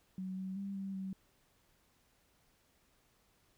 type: tone with pitch steps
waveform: sine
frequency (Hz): 187.2 / 188.9 / 197.5 / 194.3 / 190.9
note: F#3 / F#3 / G3 / G3 / G3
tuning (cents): +20 / +36 / +13 / -15 / -46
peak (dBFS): -38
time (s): 0.18-1.13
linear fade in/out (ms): 2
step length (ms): 190
effects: pink hiss -72 dBFS RMS until 3.57 s